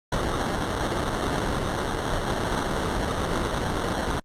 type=noise with sample-and-hold; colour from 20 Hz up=pink; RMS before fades=-26 dBFS; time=0.12-4.2 s; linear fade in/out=5 ms; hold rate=2450 Hz; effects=low-pass 9000 Hz 12 dB/octave + Opus 48 kbps